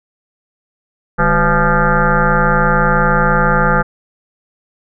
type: tone with frequency modulation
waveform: sine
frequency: 681 Hz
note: F5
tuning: 44 cents flat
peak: -9 dBFS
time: 1.18-3.83 s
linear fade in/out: 20 ms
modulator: 177 Hz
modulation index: 5.1
effects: none